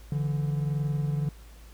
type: tone pair together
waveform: triangle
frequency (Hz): 145 / 166.6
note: D3 / E3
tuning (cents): -22 / +19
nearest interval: major second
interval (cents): 241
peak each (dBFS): -24 / -31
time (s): 0.12-1.29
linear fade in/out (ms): 2
effects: added 54 Hz sine -46 dBFS peak until 1.73 s + pink hiss -56 dBFS RMS until 1.73 s